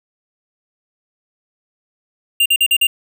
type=tone bursts; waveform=square; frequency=2794 Hz; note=F7; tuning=in tune; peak=-11 dBFS; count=5; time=2.4-2.87 s; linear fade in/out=5 ms; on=58 ms; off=45 ms; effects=none